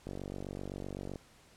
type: click train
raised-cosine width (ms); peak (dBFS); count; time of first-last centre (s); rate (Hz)
2; -27; 53; 0.07-1.158; 47.8
effects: pink hiss -61 dBFS RMS until 1.56 s + low-pass 10000 Hz 12 dB/octave